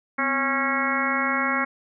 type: harmonic tone with a mistuned harmonic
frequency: 273.8 Hz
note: C#4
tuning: 21 cents flat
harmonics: 1 / 2 / 3 / 4 / 5 / 6 / 7 / 8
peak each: -29 / -33 / -33 / -28 / -28 / -30 / -29 / -28 dBFS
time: 0.18-1.65 s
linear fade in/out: 10 ms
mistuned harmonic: 1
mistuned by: -110 cents
effects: none